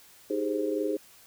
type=chord; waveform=sine; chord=Ab major seventh; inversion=second; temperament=equal; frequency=311.1 / 392 / 415.3 / 523.3 Hz; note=Eb4 / G4 / Ab4 / C5; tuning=0 / 0 / 0 / 0 cents; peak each=-31 / -35 / -30 / -33 dBFS; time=0.3-0.97 s; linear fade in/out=5 ms; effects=white hiss -55 dBFS RMS until 1.26 s